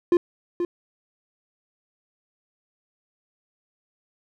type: tone with echo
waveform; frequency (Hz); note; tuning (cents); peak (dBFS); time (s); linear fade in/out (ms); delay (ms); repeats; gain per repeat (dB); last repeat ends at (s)
triangle; 349.2; F4; 0; -12; 0.12-0.17; 2; 480; 1; -8; 0.65
effects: none